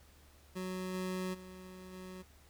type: tone with level steps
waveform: 25% pulse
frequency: 185 Hz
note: F#3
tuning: in tune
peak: -34 / -32 / -45 / -42 dBFS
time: 0.55-2.23 s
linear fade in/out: 20 ms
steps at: 0.93 / 1.33 / 1.92 s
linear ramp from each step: 20 ms
effects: added 72 Hz sine -61 dBFS peak until 2.49 s + pink hiss -64 dBFS RMS until 2.49 s